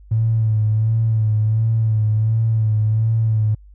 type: tone with vibrato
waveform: triangle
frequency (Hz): 110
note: A2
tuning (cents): 0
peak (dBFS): -10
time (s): 0.11-3.55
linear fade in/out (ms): 10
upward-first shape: sine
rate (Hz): 1.4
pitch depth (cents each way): 42
effects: tanh soft clip ceiling -12 dBFS + added 50 Hz sine -41 dBFS peak until 3.74 s